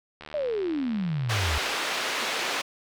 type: click train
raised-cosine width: 0.3 ms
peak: -25 dBFS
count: 118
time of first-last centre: 0.21-1.747 s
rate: 76.1 Hz
type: exponential sweep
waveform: sine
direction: down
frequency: 622.3 to 71 Hz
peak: -25 dBFS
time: 0.34-1.58 s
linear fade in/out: 0 ms
type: band-pass noise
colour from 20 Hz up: white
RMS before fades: -29 dBFS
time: 1.29-2.62 s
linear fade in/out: 10 ms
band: 340 to 3300 Hz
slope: 12 dB/octave
effects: none

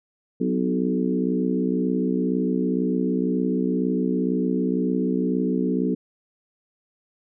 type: harmonic tone with a mistuned harmonic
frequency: 62 Hz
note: B1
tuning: 7 cents sharp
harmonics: 3 / 4 / 5 / 6 / 7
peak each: -25 / -24 / -28 / -30 / -29 dBFS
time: 0.4-5.95 s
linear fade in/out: 10 ms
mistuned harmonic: 4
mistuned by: +32 cents
effects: none

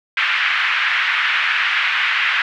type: band-pass noise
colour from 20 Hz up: pink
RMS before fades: -18 dBFS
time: 0.17-2.42 s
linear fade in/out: 2 ms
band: 1500 to 2700 Hz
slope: 24 dB/octave
effects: none

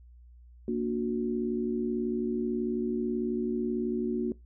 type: chord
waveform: sine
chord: Bb augmented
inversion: none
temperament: just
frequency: 233.1 / 291.4 / 364.2 Hz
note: Bb3 / D4 / F#4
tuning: 0 / -13 / -27 cents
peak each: -30 / -35 / -31 dBFS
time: 0.68-4.32 s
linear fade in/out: 2 ms
effects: noise-tail reverb RT60 0.2 s tail -21 dB re dry + added 60 Hz sine -50 dBFS peak until 4.45 s

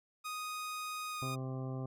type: tone with pitch glide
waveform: sawtooth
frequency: 1244.5 to 1232.3 Hz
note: D#6 to D#6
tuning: 0 to -17 cents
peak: -35 dBFS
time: 0.24-1.36 s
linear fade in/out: 20 ms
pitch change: -17 cents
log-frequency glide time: 1.1-1.2 s
type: harmonic tone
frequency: 130.81 Hz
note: C3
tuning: in tune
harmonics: 1 / 2 / 3 / 4 / 5 / 6 / 8 / 9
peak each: -38 / -44 / -48 / -50 / -52 / -54 / -56 / -57 dBFS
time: 1.22-1.86 s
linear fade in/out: 2 ms
effects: none

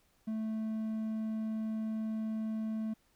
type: tone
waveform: triangle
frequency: 219.4 Hz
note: A3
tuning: 5 cents flat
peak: -31 dBFS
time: 0.27-2.94 s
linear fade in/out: 10 ms
effects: pink hiss -71 dBFS RMS until 3.15 s

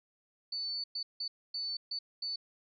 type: tone bursts at uneven times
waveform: sine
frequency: 4498 Hz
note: C#8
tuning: 24 cents sharp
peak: -34 dBFS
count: 6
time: 0.52-0.84 / 0.95-1.03 / 1.2-1.28 / 1.54-1.77 / 1.91-1.99 / 2.22-2.36 s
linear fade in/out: 5 ms
effects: none

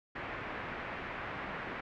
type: low-pass noise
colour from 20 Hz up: white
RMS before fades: -41 dBFS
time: 0.15-1.81 s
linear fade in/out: 10 ms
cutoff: 2100 Hz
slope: 24 dB/octave
effects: none

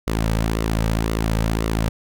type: tone with flanger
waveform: sawtooth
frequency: 55 Hz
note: A1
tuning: in tune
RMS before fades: -21 dBFS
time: 0.07-1.89 s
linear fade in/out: 5 ms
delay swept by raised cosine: 1.2 to 2.9 ms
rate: 1.9 Hz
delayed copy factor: -0.5
effects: none

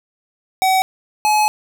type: tone pair in turn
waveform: square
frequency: 757 / 849.7 Hz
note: F#5 / G#5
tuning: +39 / +39 cents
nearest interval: major second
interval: 200 cents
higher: second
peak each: -13 dBFS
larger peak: neither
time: 0.62-0.82 / 1.25-1.48 s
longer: second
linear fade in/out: 0 ms
effects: none

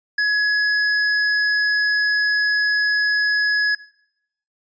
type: tone with hard clipping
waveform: triangle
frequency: 1685 Hz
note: G#6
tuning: 25 cents sharp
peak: -18 dBFS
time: 0.18-3.75 s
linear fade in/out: 5 ms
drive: 17 dB
effects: noise-tail reverb RT60 0.8 s tail -21 dB re dry + resampled to 16000 Hz

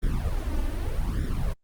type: noise with flanger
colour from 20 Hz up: brown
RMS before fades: -26 dBFS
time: 0.02-1.54 s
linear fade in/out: 20 ms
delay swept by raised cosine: 0.55 to 3.45 ms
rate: 0.83 Hz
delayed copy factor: +0.95
effects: Opus 32 kbps

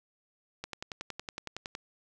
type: click train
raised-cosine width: 0.2 ms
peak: -20 dBFS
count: 13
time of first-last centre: 0.64-1.751 s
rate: 10.8 Hz
effects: none

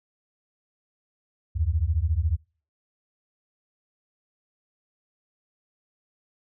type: beating tone pair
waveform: sine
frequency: 73.42 / 87.42 Hz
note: D2 / F2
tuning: 0 / +2 cents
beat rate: 14 Hz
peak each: -24 dBFS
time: 1.55-2.37 s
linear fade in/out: 20 ms
effects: noise-tail reverb RT60 0.4 s tail -25 dB re dry

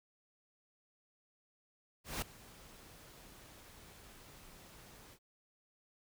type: noise with ADSR envelope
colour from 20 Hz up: pink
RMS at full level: -37 dBFS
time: 2.04-5.19 s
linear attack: 180 ms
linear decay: 4 ms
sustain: -20 dB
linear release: 68 ms
effects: none

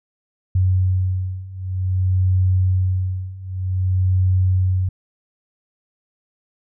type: beating tone pair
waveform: sine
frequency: 92.5 / 93.03 Hz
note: F#2 / F#2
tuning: 0 / +10 cents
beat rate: 0.53 Hz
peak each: -20 / -18 dBFS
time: 0.55-4.89 s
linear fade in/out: 5 ms
effects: none

